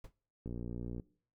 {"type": "noise with exponential decay", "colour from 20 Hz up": "brown", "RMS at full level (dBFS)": -40, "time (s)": [0.04, 0.13], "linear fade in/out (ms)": 5, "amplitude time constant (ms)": 18}
{"type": "click train", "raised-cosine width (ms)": 3, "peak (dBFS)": -29, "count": 33, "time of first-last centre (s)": [0.46, 0.998], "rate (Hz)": 59.5}
{"effects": ["noise-tail reverb RT60 0.5 s tail -22 dB re dry"]}